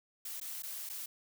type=noise with dropouts; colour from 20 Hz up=blue; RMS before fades=-42 dBFS; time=0.25-1.06 s; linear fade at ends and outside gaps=5 ms; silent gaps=0.401-0.413 / 0.623-0.633 / 0.892-0.897 s; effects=none